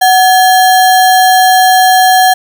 sine tone with sample-and-hold, 745 Hz, F#5, 12 cents sharp, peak -3 dBFS, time 0.01-2.34 s, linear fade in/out 10 ms, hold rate 2450 Hz, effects none

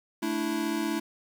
square chord, A suspended fourth, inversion none, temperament equal, 220 / 293.7 / 329.6 Hz, A3 / D4 / E4, 0 / 0 / 0 cents, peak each -34 / -33 / -31 dBFS, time 0.22-1 s, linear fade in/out 10 ms, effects 9-bit

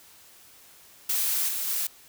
blue noise with level steps, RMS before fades -26 / -30 / -28 dBFS, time 1.09-1.87 s, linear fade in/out 5 ms, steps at 1.48 / 1.67 s, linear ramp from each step 10 ms, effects white hiss -53 dBFS RMS until 2.08 s

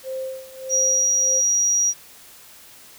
sine tone with tremolo, 525 Hz, C5, 6 cents sharp, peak -25 dBFS, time 0.03-1.42 s, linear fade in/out 50 ms, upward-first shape sine, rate 1.6 Hz, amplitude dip 85%
sine tone, 5750 Hz, F8, 50 cents sharp, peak -16 dBFS, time 0.69-1.94 s, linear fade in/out 50 ms
effects white hiss -46 dBFS RMS until 2.98 s

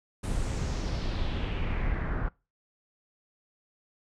brown noise with low-pass filter sweep, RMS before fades -30 dBFS, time 0.23-2.29 s, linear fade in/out 10 ms, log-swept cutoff 9900 to 1400 Hz, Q 2.7, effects noise-tail reverb RT60 0.3 s tail -24 dB re dry

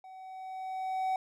triangle tone with level ramp, 755 Hz, F#5, 35 cents sharp, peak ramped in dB -45 to -25 dBFS, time 0.04-1.16 s, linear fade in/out 2 ms, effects none

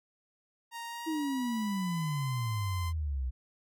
sawtooth tone with pitch glide, 932.3 to 1034.5 Hz, A#5 to C6, 0 to -20 cents, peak -35 dBFS, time 0.71-2.93 s, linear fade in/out 50 ms, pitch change +180 cents, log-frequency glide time 0.86-2.37 s
sine exponential sweep, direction down, 327.9 to 61.3 Hz, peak -30 dBFS, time 1.06-3.31 s, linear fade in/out 20 ms
effects none

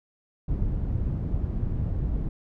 white low-pass noise, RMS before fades -27 dBFS, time 0.48-2.29 s, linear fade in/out 5 ms, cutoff 100 Hz, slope 12 dB/octave, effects none

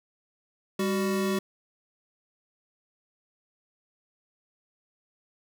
square tone pair together, 199 / 375.7 Hz, G3 / F#4, +26 / +26 cents, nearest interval major seventh, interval 1100 cents, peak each -28 / -29 dBFS, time 0.79-1.39 s, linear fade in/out 5 ms, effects none

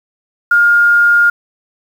sine tone with quantisation, 1415 Hz, F6, 22 cents sharp, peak -6 dBFS, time 0.51-1.3 s, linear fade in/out 5 ms, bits 6, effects none

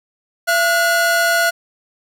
45% pulse tone pair together, 677.6 / 1450 Hz, E5 / F#6, +48 / -35 cents, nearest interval octave + minor second, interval 1317 cents, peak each -17 / -15 dBFS, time 0.47-1.51 s, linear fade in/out 20 ms, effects none

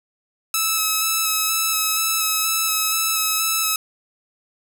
5% pulse tone with vibrato, 1299 Hz, E6, 26 cents flat, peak -7 dBFS, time 0.54-3.76 s, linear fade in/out 2 ms, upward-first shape square, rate 2.1 Hz, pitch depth 14 cents each way, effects none

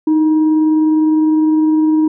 sine tone with frequency modulation, 311.1 Hz, D#4, in tune, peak -9 dBFS, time 0.07-2.08 s, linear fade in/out 5 ms, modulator 642 Hz, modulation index 0.21, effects none

